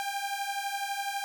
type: beating tone pair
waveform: sawtooth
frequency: 791 / 803 Hz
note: G5 / G5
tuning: +15 / +41 cents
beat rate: 12 Hz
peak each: -31 / -30 dBFS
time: 0-1.24 s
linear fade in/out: 0 ms
effects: none